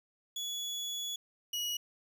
30% pulse tone pair in turn, 3400 / 2908 Hz, G#7 / F#7, +40 / -31 cents, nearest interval minor third, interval 271 cents, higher first, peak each -33 / -30 dBFS, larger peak second, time 0.36-1.16 / 1.53-1.77 s, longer first, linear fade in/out 5 ms, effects none

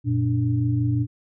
sine tone cluster, 93 / 118.7 / 293.1 Hz, F#2 / A#2 / D4, +9 / +32 / -3 cents, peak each -29 / -20 / -26 dBFS, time 0.04-1.07 s, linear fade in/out 50 ms, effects none

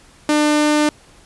sawtooth tone, 299.8 Hz, D4, 36 cents sharp, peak -9 dBFS, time 0.29-0.89 s, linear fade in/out 2 ms, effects pink hiss -48 dBFS RMS until 1.25 s + resampled to 24000 Hz

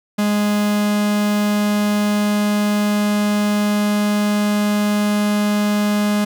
45% pulse tone, 207.7 Hz, G#3, in tune, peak -15 dBFS, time 0.18-6.25 s, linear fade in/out 10 ms, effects none

